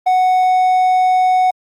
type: tone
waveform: triangle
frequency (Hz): 740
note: F#5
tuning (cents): 0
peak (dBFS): -8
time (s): 0.06-1.51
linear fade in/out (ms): 10
effects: Opus 32 kbps